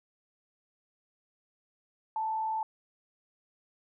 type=tone with frequency modulation; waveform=sine; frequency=880 Hz; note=A5; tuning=in tune; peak=-29 dBFS; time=2.16-2.63 s; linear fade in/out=2 ms; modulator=40.1 Hz; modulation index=0.37; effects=none